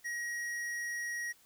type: tone with tanh clipping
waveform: sine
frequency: 1896 Hz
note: A#6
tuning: 29 cents sharp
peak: -37 dBFS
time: 0.04-1.33 s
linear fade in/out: 20 ms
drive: 14 dB
effects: white hiss -64 dBFS RMS until 1.45 s